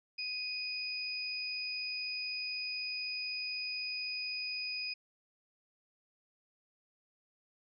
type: tone pair together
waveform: sine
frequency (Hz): 2489 / 4978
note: D#7 / D#8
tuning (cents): 0 / 0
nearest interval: octave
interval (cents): 1200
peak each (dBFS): -39 / -38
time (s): 0.18-4.94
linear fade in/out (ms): 10
effects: none